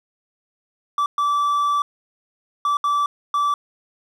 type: tone bursts at uneven times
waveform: triangle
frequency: 1160 Hz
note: D6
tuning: 22 cents flat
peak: -15 dBFS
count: 5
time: 0.98-1.06 / 1.18-1.82 / 2.65-2.77 / 2.84-3.06 / 3.34-3.54 s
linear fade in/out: 2 ms
effects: none